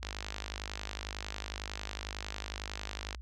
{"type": "click train", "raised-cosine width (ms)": 0.2, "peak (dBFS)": -20, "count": 160, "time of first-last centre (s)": [0.03, 3.148], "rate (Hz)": 51, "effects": ["added 60 Hz sine -42 dBFS peak until 3.21 s"]}